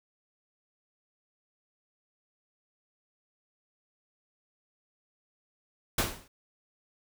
pink noise with exponential decay, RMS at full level -23 dBFS, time 5.98-6.28 s, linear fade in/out 5 ms, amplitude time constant 65 ms, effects none

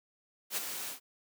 white noise with ADSR envelope, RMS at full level -32 dBFS, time 0.5-1 s, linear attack 70 ms, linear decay 20 ms, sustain -7 dB, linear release 110 ms, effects high-pass 200 Hz 12 dB/octave

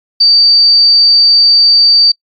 sine tone, 4623 Hz, D8, 28 cents flat, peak -3 dBFS, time 0.2-2.12 s, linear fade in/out 10 ms, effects noise-tail reverb RT60 0.1 s tail -25 dB re dry + MP3 64 kbps

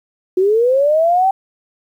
sine linear sweep, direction up, 359.5 to 784 Hz, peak -10 dBFS, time 0.37-1.31 s, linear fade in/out 5 ms, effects 8-bit

